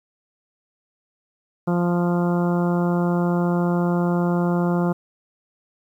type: harmonic tone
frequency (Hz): 174.61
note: F3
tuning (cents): 0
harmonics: 1 / 2 / 3 / 4 / 5 / 6 / 7 / 8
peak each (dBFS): -19 / -25 / -29 / -31 / -33 / -35 / -36 / -37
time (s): 1.67-4.93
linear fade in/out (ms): 10
effects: 9-bit